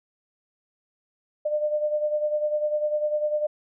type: beating tone pair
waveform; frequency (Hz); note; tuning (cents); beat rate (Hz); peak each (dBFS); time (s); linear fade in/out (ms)
sine; 600 / 610; D5 / D#5; +37 / -34; 10; -23 / -30; 1.45-3.47; 10
effects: none